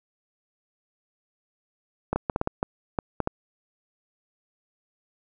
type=clicks; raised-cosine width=1 ms; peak=-10 dBFS; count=10; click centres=2.13 / 2.16 / 2.298 / 2.361 / 2.414 / 2.474 / 2.629 / 2.988 / 3.203 / 3.274 s; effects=none